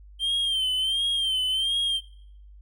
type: tone with vibrato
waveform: triangle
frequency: 3144 Hz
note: G7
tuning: 4 cents sharp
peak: -21 dBFS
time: 0.19-2.01 s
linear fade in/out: 50 ms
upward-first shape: sine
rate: 1.4 Hz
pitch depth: 71 cents each way
effects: noise-tail reverb RT60 0.7 s tail -23 dB re dry + added 50 Hz sine -45 dBFS peak until 2.61 s